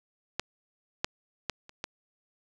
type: clicks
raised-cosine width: 0.2 ms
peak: -11 / -9 / -12 / -30 / -16 dBFS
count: 5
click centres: 0.396 / 1.045 / 1.497 / 1.694 / 1.841 s
effects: none